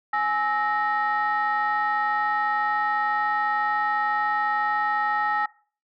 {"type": "tone cluster", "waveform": "sine", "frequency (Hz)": [838, 1304, 1864], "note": ["G#5", "E6", "A#6"], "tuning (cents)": [15, -19, -1], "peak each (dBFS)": [-23, -25, -27], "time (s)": [0.13, 5.46], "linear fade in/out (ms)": 5, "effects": ["noise-tail reverb RT60 0.4 s tail -20 dB re dry", "tanh soft clip ceiling -15 dBFS"]}